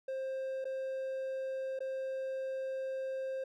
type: tone with dropouts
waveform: triangle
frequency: 529 Hz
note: C5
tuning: 19 cents sharp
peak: -33 dBFS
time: 0.08-3.44 s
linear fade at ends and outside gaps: 5 ms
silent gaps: 0.644-0.652 / 1.791-1.804 s
effects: none